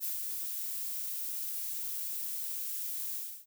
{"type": "noise with ADSR envelope", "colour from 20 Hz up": "violet", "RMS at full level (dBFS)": -34, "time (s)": [0, 3.46], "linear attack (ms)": 43, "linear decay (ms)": 140, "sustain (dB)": -3, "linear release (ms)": 310, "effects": []}